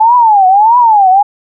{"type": "tone with vibrato", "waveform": "sine", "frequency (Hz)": 854, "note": "G#5", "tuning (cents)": 48, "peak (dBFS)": -3, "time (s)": [0, 1.23], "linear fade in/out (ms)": 10, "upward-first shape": "triangle", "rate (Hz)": 1.6, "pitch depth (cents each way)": 270, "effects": []}